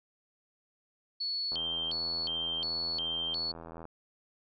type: tone with vibrato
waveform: sine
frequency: 3729 Hz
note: A#7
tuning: in tune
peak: -31 dBFS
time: 1.2-3.52 s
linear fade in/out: 10 ms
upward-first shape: square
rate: 1.4 Hz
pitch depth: 290 cents each way
type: click train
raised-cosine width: 1 ms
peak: -31 dBFS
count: 194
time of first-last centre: 1.52-3.854 s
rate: 82.7 Hz
effects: none